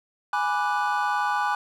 triangle chord, G# half-diminished seventh, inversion none, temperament equal, 830.6 / 987.8 / 1174.7 / 1480 Hz, G#5 / B5 / D6 / F#6, 0 / 0 / 0 / 0 cents, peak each -24 / -27 / -27 / -27 dBFS, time 0.33-1.55 s, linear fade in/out 2 ms, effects none

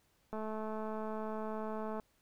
click train, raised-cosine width 1 ms, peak -28 dBFS, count 363, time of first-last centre 0.33-1.998 s, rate 217 Hz, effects pink hiss -73 dBFS RMS until 2.21 s

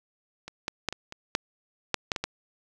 clicks, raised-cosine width 0.2 ms, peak -22 / -12 / -9 / -17 / -22 / -6 / -6 / -8 / -12 / -12 dBFS, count 10, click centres 0.48 / 0.681 / 0.887 / 0.926 / 1.124 / 1.351 / 1.943 / 2.118 / 2.162 / 2.24 s, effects none

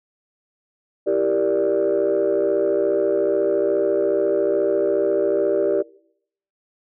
sine chord, E half-diminished seventh, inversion none, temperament equal, 329.6 / 392 / 466.2 / 587.3 Hz, E4 / G4 / Bb4 / D5, 0 / 0 / 0 / 0 cents, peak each -25 / -19 / -23 / -20 dBFS, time 1.06-5.83 s, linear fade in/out 20 ms, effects noise-tail reverb RT60 0.7 s tail -23 dB re dry + tanh soft clip ceiling -11 dBFS

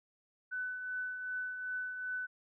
sine tone with tremolo, 1500 Hz, F#6, 23 cents sharp, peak -34 dBFS, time 0.51-2.27 s, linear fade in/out 20 ms, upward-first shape triangle, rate 2.6 Hz, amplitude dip 50%, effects none

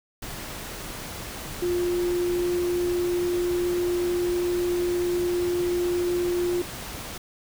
sine tone in noise, 352.7 Hz, F4, 17 cents sharp, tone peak -22 dBFS, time 1.62-6.62 s, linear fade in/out 5 ms, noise pink, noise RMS -36 dBFS, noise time 0.22-7.18 s, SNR +11 dB, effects none

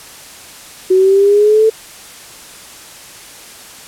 sine exponential sweep, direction up, 370 to 444.7 Hz, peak -6 dBFS, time 0.9-1.7 s, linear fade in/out 10 ms, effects white hiss -35 dBFS RMS until 3.87 s + low-pass 11000 Hz 12 dB/octave

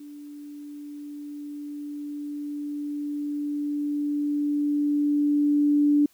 sine tone with level ramp, 292.1 Hz, D4, 9 cents flat, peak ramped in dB -39 to -16 dBFS, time 0-6.06 s, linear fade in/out 5 ms, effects white hiss -61 dBFS RMS until 6.13 s

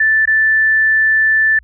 sine tone with dropouts, 1760 Hz, A6, in tune, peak -9 dBFS, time 0-1.59 s, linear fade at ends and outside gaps 5 ms, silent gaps 0.256-0.274 s, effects added 60 Hz sine -42 dBFS peak until 1.63 s

